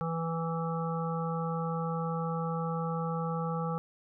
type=harmonic tone; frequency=164.8 Hz; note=E3; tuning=in tune; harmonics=1 / 3 / 5 / 7 / 8; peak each=-32 / -37 / -39 / -40 / -41 dBFS; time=0.01-3.78 s; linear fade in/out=0 ms; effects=none